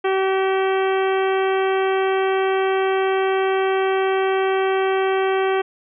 harmonic tone with a mistuned harmonic, 383 Hz, G4, 40 cents flat, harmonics 1 / 2 / 3 / 4 / 5 / 6 / 7 / 8, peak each -18 / -24 / -28 / -30 / -32 / -34 / -35 / -36 dBFS, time 0.04-5.62 s, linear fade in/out 10 ms, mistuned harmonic 8, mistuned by +60 cents, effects none

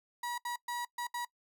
35% pulse tone bursts at uneven times, 963 Hz, B5, 44 cents flat, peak -33 dBFS, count 5, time 0.23-0.38 / 0.45-0.56 / 0.68-0.85 / 0.98-1.07 / 1.14-1.25 s, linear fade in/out 5 ms, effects noise-tail reverb RT60 0.1 s tail -22 dB re dry

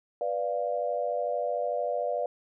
sine chord, B diminished, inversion none, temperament equal, 493.9 / 587.3 / 698.5 Hz, B4 / D5 / F5, 0 / 0 / 0 cents, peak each -32 / -30 / -32 dBFS, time 0.21-2.26 s, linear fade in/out 2 ms, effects none

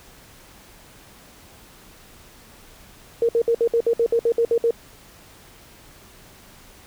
sine tone bursts, 465.1 Hz, A#4, 4 cents flat, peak -15 dBFS, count 12, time 3.22-4.708 s, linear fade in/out 2 ms, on 69 ms, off 60 ms, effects pink hiss -48 dBFS RMS until 6.86 s

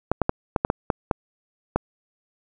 clicks, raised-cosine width 1 ms, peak -5 dBFS, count 9, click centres 0.116 / 0.217 / 0.294 / 0.562 / 0.649 / 0.701 / 0.902 / 1.112 / 1.76 s, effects none

